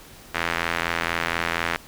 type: tone with band-pass filter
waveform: sawtooth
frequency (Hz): 84.2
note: E2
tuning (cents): +37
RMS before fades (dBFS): -26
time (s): 0.34-1.77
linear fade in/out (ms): 10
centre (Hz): 1900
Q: 1.4
effects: pink hiss -46 dBFS RMS until 1.87 s